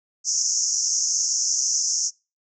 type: band-pass noise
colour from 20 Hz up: white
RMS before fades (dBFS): -23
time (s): 0.24-2.11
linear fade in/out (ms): 50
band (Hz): 5400 to 6800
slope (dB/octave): 96
effects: noise-tail reverb RT60 0.3 s tail -26 dB re dry